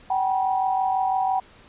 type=tone cluster; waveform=sine; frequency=761 / 807 / 965 Hz; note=F#5 / G#5 / B5; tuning=+48 / -50 / -40 cents; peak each=-21 / -29 / -28 dBFS; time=0.1-1.4 s; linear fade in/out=5 ms; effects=pink hiss -51 dBFS RMS until 1.68 s + resampled to 8000 Hz